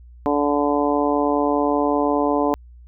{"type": "harmonic tone", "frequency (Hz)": 145.2, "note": "D3", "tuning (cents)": -19, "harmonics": [2, 3, 4, 5, 6, 7], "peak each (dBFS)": [-21, -23, -24, -25, -26, -26], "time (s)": [0.26, 2.54], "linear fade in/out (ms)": 0, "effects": ["added 60 Hz sine -41 dBFS peak until 2.87 s"]}